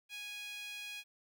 sawtooth tone with high-pass filter, 828 Hz, G#5, 5 cents flat, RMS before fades -45 dBFS, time 0.09-1.04 s, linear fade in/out 50 ms, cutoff 2700 Hz, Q 4.2, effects 12-bit

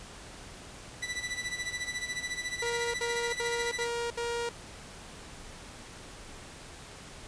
sawtooth tone with tremolo, 1975.5 Hz, B6, in tune, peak -27 dBFS, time 1.02-3.87 s, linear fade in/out 10 ms, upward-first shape sine, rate 14 Hz, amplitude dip 75%
sawtooth tone bursts, 471.7 Hz, A#4, 20 cents sharp, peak -27 dBFS, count 5, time 2.62-4.492 s, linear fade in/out 5 ms, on 320 ms, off 68 ms
effects pink hiss -47 dBFS RMS until 7.27 s + resampled to 22050 Hz

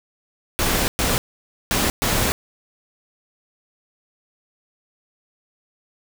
pink noise bursts at uneven times, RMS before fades -20 dBFS, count 4, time 0.59-0.88 / 0.99-1.18 / 1.71-1.9 / 2.02-2.32 s, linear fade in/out 0 ms, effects none

